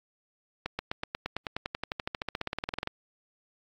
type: accelerating click train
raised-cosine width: 0.3 ms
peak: -15 dBFS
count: 29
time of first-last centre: 0.66-2.874 s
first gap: 130 ms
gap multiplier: 0.96
effects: AAC 64 kbps